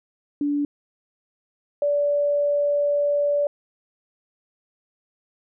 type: tone pair in turn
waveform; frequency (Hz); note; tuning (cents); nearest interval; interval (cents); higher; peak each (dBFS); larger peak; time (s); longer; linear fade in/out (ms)
sine; 289.4 / 578.8; D4 / D5; -25 / -25; octave; 1200; second; -20 / -18; second; 0.41-0.65 / 1.82-3.47; second; 2
effects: none